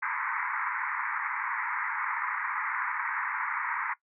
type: band-pass noise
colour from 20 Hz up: pink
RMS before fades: -32 dBFS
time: 0.02-3.94 s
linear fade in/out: 10 ms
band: 890 to 2200 Hz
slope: 96 dB/octave
effects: noise-tail reverb RT60 0.1 s tail -19 dB re dry